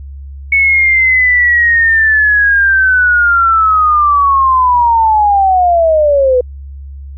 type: linear sweep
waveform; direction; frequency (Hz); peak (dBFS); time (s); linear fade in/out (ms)
sine; down; 2217 to 491; -6; 0.52-6.41; 5
effects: added 69 Hz sine -25 dBFS peak until 7.17 s